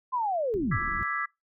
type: linear sweep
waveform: sine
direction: down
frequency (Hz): 1046.5 to 67.2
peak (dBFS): -25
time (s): 0.12-0.78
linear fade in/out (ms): 20
type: low-pass noise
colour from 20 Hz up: pink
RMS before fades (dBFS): -38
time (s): 0.54-1.03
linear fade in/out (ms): 0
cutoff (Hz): 380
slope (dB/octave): 96
type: chord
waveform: sine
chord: E dominant seventh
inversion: third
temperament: equal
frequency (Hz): 1174.7 / 1318.5 / 1661.2 / 1975.5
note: D6 / E6 / G#6 / B6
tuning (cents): 0 / 0 / 0 / 0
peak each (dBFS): -33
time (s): 0.71-1.26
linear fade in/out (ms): 10
effects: noise-tail reverb RT60 0.2 s tail -24 dB re dry